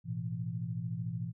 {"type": "chord", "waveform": "sine", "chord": "A suspended second", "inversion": "none", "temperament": "equal with one note detuned", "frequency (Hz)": [110, 123.47, 168.28], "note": ["A2", "B2", "E3"], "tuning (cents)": [0, 0, 36], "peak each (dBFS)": [-39, -38, -38], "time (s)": [0.04, 1.33], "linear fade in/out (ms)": 50, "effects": []}